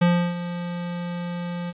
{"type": "tone with ADSR envelope", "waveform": "square", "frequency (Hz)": 174.61, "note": "F3", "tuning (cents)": 0, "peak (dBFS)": -15, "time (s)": [0.01, 1.73], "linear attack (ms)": 11, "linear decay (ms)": 320, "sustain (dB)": -13, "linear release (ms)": 38, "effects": ["resampled to 8000 Hz", "9-bit"]}